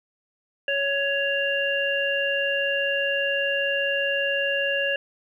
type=harmonic tone; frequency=557 Hz; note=C#5; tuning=8 cents sharp; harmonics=1 / 3 / 5; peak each=-26 / -26 / -26 dBFS; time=0.68-4.96 s; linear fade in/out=2 ms; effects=10-bit